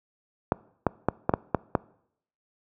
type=clicks; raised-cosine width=1 ms; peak=-6 dBFS; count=7; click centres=0.521 / 0.867 / 1.086 / 1.294 / 1.338 / 1.547 / 1.752 s; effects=noise-tail reverb RT60 0.7 s tail -23 dB re dry + high-pass 80 Hz 12 dB/octave